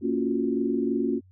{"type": "chord", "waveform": "sine", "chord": "Gb major seventh", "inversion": "first", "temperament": "just", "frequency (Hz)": [231.2, 277.5, 346.9, 370], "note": ["Bb3", "Db4", "F4", "Gb4"], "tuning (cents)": [-14, 2, -12, 0], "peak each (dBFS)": [-28, -27, -29, -30], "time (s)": [0.01, 1.21], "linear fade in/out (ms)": 50, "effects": ["added 93 Hz sine -52 dBFS peak until 1.31 s"]}